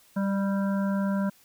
harmonic tone with a mistuned harmonic, 196.3 Hz, G3, 3 cents sharp, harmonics 1 / 3 / 5 / 7 / 8, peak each -24 / -34 / -38 / -41 / -42 dBFS, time 0.16-1.3 s, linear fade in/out 10 ms, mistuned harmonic 3, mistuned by +21 cents, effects white hiss -59 dBFS RMS until 1.44 s

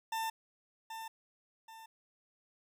40% pulse tone with echo, 895 Hz, A5, 29 cents sharp, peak -33 dBFS, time 0.12-0.3 s, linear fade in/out 5 ms, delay 780 ms, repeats 2, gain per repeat -8 dB, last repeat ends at 1.86 s, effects none

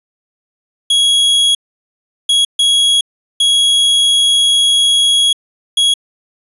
45% pulse tone bursts at uneven times, 3322 Hz, G#7, in tune, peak -8 dBFS, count 5, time 0.9-1.55 / 2.29-2.45 / 2.59-3.01 / 3.4-5.33 / 5.77-5.94 s, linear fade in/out 5 ms, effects resampled to 24000 Hz

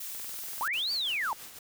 blue noise, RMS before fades -39 dBFS, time 0-0.68 s, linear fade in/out 5 ms
click train, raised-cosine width 0.3 ms, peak -31 dBFS, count 12, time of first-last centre 0.15-0.676 s, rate 20.9 Hz
sine linear two-way sweep, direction up then down, 819 to 4699 to 819 Hz, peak -28 dBFS, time 0.61-1.33 s, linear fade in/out 0 ms, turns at 0.92 s
white noise with tremolo, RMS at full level -44 dBFS, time 0.73-1.59 s, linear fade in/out 5 ms, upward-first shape sine, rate 6 Hz, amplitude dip 50%
effects none

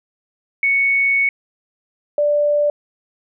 sine tone pair in turn, 2219 / 587.7 Hz, C#7 / D5, +1 / +1 cents, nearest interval octave + major seventh, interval 2300 cents, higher first, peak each -13 dBFS, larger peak neither, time 0.63-1.29 / 2.18-2.7 s, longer first, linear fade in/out 2 ms, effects none

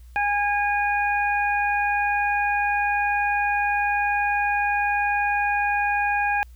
harmonic tone, 819 Hz, G#5, 24 cents flat, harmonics 1 / 2 / 3, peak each -22 / -25 / -27 dBFS, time 0.16-6.43 s, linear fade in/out 0 ms, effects added 60 Hz sine -42 dBFS peak until 6.55 s + white hiss -62 dBFS RMS until 6.55 s

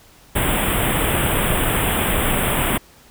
pink band-stop noise, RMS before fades -19 dBFS, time 0.35-2.78 s, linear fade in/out 10 ms, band 3500 to 8000 Hz, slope 96 dB/octave, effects pink hiss -49 dBFS RMS until 3.1 s

